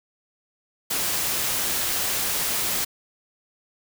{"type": "noise", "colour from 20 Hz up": "white", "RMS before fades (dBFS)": -25, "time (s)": [0.9, 2.85], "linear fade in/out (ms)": 10, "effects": []}